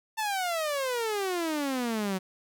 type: exponential sweep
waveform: sawtooth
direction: down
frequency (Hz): 896 to 183.6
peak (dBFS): -24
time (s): 0.17-2.19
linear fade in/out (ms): 20
effects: none